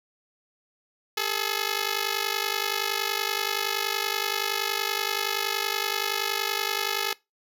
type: ring-modulated tone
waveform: 5% pulse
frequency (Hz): 426.9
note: G#4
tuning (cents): +48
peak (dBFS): -11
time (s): 1.17-7.13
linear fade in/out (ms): 2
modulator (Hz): 25.3
effects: noise-tail reverb RT60 0.2 s tail -21 dB re dry